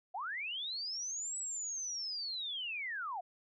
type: linear two-way sweep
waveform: sine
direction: up then down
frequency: 671 to 7902 to 671 Hz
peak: -37 dBFS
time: 0.14-3.21 s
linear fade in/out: 10 ms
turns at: 1.38 s
effects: none

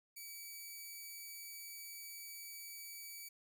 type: tone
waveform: 5% pulse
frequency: 2292 Hz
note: D7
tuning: 43 cents flat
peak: -38 dBFS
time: 0.16-3.29 s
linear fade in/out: 10 ms
effects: none

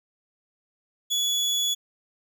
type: tone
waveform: 30% pulse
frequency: 3404 Hz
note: G#7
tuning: 42 cents sharp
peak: -20 dBFS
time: 1.1-1.75 s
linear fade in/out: 20 ms
effects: none

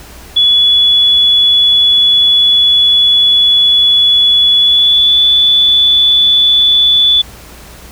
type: tone with pitch glide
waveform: sine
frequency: 3410 to 3464 Hz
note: G#7 to A7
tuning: +45 to -28 cents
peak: -5 dBFS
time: 0.36-7.22 s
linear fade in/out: 10 ms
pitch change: +27 cents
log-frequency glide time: 4.57-5.2 s
effects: added 60 Hz sine -37 dBFS peak until 7.91 s + pink hiss -35 dBFS RMS until 7.91 s

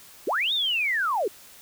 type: linear two-way sweep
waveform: sine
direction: up then down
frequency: 266.2 to 3763 to 349.9 Hz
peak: -22 dBFS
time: 0.27-1.28 s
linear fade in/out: 5 ms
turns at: 0.53 s
effects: white hiss -49 dBFS RMS until 1.61 s

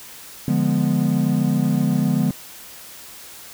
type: chord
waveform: triangle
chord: D diminished seventh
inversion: none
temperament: equal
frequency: 146.83 / 174.61 / 207.7 / 246.9 Hz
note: D3 / F3 / Ab3 / Cb4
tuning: 0 / 0 / 0 / 0 cents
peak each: -20 dBFS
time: 0.48-2.31 s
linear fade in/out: 2 ms
effects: white hiss -40 dBFS RMS until 3.53 s

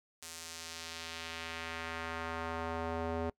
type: tone with band-pass filter sweep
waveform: square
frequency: 82.41 Hz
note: E2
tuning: in tune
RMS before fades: -40 dBFS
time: 0.22-3.3 s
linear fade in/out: 5 ms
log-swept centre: 8100 to 540 Hz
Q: 1
effects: noise-tail reverb RT60 0.1 s tail -22 dB re dry

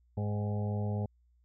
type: harmonic tone with a mistuned harmonic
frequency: 103.7 Hz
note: G#2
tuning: 2 cents flat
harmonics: 1 / 2 / 4 / 5 / 6 / 7 / 8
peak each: -31 / -37 / -43 / -45 / -47 / -48 / -49 dBFS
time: 0.17-1.06 s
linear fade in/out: 5 ms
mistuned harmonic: 7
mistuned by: +61 cents
effects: added 60 Hz sine -64 dBFS peak until 1.44 s

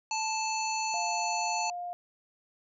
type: harmonic tone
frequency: 877 Hz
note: A5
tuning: 6 cents flat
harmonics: 1 / 3 / 5 / 7 / 8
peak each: -31 / -36 / -38 / -39 / -40 dBFS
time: 0.11-1.7 s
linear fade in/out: 2 ms
type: tone with pitch glide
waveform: sine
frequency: 698.5 to 706.6 Hz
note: F5 to F5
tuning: 0 to +20 cents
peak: -34 dBFS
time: 0.94-1.93 s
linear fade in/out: 0 ms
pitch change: +20 cents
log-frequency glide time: 1.1-1.61 s
effects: none

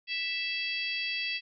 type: harmonic tone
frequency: 659.3 Hz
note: E5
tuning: in tune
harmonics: 3 / 4 / 5 / 6 / 7 / 8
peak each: -39 / -33 / -37 / -47 / -37 / -50 dBFS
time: 0.07-1.41 s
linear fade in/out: 50 ms
effects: none

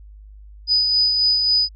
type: tone with tremolo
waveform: sine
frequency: 4978 Hz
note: D#8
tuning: in tune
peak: -13 dBFS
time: 0.67-1.69 s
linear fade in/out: 50 ms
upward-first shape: sine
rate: 3.7 Hz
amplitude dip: 35%
effects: added 51 Hz sine -39 dBFS peak until 1.75 s

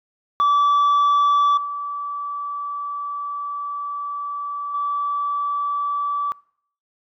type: tone with level steps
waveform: sine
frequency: 1155 Hz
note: D6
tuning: 29 cents flat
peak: -11 / -25 / -20 dBFS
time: 0.4-6.32 s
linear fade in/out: 0 ms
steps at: 1.57 / 4.74 s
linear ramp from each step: 5 ms
effects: noise-tail reverb RT60 0.6 s tail -23 dB re dry + tanh soft clip ceiling -13 dBFS

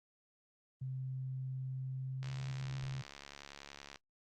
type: tone with pitch glide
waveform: sine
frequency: 130.8 to 132.32 Hz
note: C3 to C3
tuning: 0 to +20 cents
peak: -38 dBFS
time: 0.81-3.02 s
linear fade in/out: 10 ms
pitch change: +20 cents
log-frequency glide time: 1.67-2.86 s
type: click train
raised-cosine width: 0.2 ms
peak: -31 dBFS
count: 123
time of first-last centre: 2.23-3.958 s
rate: 70.6 Hz
type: noise with exponential decay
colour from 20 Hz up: brown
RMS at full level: -48 dBFS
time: 2.83-3.06 s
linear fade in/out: 5 ms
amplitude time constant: 48 ms
effects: noise-tail reverb RT60 0.1 s tail -20 dB re dry + Opus 24 kbps

